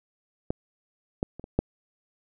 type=clicks; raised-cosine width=2 ms; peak=-13 / -12 / -26 / -26 / -8 dBFS; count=5; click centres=0.505 / 1.229 / 1.396 / 1.441 / 1.59 s; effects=none